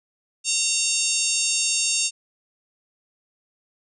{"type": "harmonic tone", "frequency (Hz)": 918, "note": "A#5", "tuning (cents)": -27, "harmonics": [3, 4, 5, 6, 7, 8, 9, 10], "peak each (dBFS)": [-28, -31, -30, -29, -26, -27, -30, -30], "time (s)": [0.44, 2.11], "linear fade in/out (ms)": 50, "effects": []}